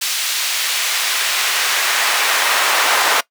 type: noise with high-pass filter sweep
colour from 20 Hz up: brown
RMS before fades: -17 dBFS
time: 0.01-3.21 s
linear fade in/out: 10 ms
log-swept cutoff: 3600 to 1000 Hz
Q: 0.75
effects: noise-tail reverb RT60 0.1 s tail -20 dB re dry + high-pass 400 Hz 12 dB/octave